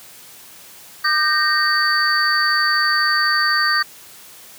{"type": "tone cluster", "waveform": "sine", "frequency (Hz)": [1204, 1556, 1860, 4572], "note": ["D6", "G6", "A#6", "D8"], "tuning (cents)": [43, -13, -4, -47], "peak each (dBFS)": -20, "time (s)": [1.04, 3.83], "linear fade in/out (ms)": 10, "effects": ["white hiss -42 dBFS RMS until 4.58 s", "high-pass 80 Hz 12 dB/octave"]}